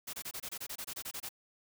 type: noise bursts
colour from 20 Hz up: white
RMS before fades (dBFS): -41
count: 14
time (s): 0.07-1.291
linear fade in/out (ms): 10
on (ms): 64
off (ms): 25
effects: none